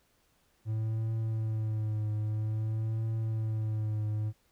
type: tone with vibrato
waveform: triangle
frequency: 109.2 Hz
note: A2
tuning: 13 cents flat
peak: -27 dBFS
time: 0.65-4.33 s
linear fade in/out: 50 ms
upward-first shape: triangle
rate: 0.51 Hz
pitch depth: 45 cents each way
effects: pink hiss -70 dBFS RMS until 4.51 s